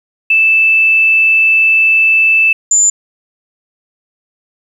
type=tone pair in turn; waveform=sine; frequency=2637 / 7097 Hz; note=E7 / A8; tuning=0 / +14 cents; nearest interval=octave + perfect fourth; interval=1714 cents; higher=second; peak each=-6 dBFS; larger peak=neither; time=0.3-2.53 / 2.71-2.9 s; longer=first; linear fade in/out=5 ms; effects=7-bit